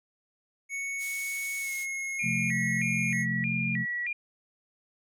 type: tone with pitch glide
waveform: square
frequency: 2217 to 2165 Hz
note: C#7 to C#7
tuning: 0 to -41 cents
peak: -32 dBFS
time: 0.69-3.26 s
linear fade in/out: 50 ms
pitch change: -41 cents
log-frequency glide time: 1.6-1.73 s
type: noise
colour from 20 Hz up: violet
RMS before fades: -34 dBFS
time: 0.98-1.87 s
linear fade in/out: 50 ms
type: tone with vibrato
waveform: sine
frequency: 2158 Hz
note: C#7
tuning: 47 cents flat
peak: -29 dBFS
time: 2.19-4.13 s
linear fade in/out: 5 ms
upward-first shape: square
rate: 1.6 Hz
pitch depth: 190 cents each way
type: chord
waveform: sine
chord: F major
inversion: second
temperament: equal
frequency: 130.81 / 174.61 / 220 Hz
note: C3 / F3 / A3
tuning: 0 / 0 / 0 cents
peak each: -33 dBFS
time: 2.22-3.86 s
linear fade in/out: 50 ms
effects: low-pass 11000 Hz 12 dB/octave